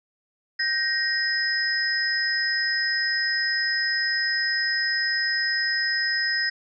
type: tone cluster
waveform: sine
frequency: 1570 / 1879 / 5070 Hz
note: G6 / A#6 / D#8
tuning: +2 / +13 / +32 cents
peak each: -30 / -24 / -26 dBFS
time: 0.59-6.5 s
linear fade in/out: 10 ms
effects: none